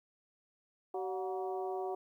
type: harmonic tone with a mistuned harmonic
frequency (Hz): 190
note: F#3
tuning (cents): +46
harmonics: 2 / 3 / 4 / 5 / 6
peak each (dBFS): -37 / -47 / -39 / -48 / -52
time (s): 0.94-1.95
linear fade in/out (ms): 5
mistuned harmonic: 4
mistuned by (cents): -66
effects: 12-bit